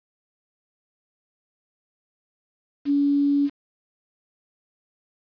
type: tone with quantisation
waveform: sine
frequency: 284.3 Hz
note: C#4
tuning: 44 cents sharp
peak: -17 dBFS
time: 2.85-3.5 s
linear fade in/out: 50 ms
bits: 7
effects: resampled to 11025 Hz